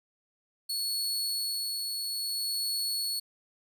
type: tone with tremolo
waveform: sawtooth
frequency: 4392 Hz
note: C#8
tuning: 17 cents flat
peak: -26 dBFS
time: 0.69-3.2 s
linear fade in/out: 10 ms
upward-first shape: sine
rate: 0.6 Hz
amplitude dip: 30%
effects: none